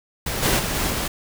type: noise with level steps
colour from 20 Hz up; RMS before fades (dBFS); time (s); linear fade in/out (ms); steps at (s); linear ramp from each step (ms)
pink; -26 / -19 / -25 / -23 / -25; 0.26-1.08; 5; 0.42 / 0.58 / 0.74 / 0.89; 20
effects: none